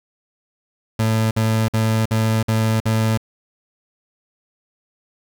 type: tone bursts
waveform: 30% pulse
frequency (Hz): 110.8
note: A2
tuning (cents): +13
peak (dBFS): -13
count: 6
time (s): 0.99-3.175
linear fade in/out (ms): 5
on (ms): 320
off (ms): 53
effects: 8-bit